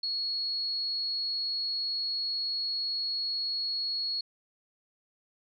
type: tone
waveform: sine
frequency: 4337 Hz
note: C#8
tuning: 39 cents flat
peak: -29 dBFS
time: 0.03-4.21 s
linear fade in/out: 5 ms
effects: none